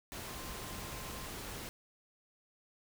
sine tone in noise, 1046.5 Hz, C6, in tune, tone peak -53 dBFS, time 0.28-1.27 s, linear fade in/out 0 ms, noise pink, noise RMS -44 dBFS, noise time 0.12-1.69 s, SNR -12 dB, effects none

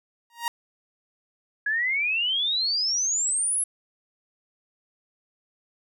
sawtooth tone with exponential growth, 939 Hz, A#5, 12 cents sharp, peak -18 dBFS, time 0.3-0.48 s, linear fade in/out 1 ms, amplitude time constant 37 ms
sine exponential sweep, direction up, 1659 to 11000 Hz, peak -22 dBFS, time 1.66-3.64 s, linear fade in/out 5 ms
effects none

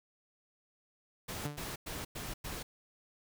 pink noise bursts, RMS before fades -41 dBFS, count 5, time 1.28-2.63 s, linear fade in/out 10 ms, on 190 ms, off 100 ms
sawtooth tone with exponential decay, 146.83 Hz, D3, in tune, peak -31 dBFS, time 1.45-1.74 s, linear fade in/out 5 ms, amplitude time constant 63 ms
effects none

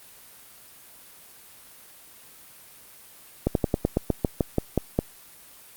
slowing click train, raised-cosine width 2 ms, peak -7 dBFS, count 12, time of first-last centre 3.47-4.99 s, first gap 82 ms, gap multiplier 1.1, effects white hiss -49 dBFS RMS until 5.76 s + Opus 32 kbps

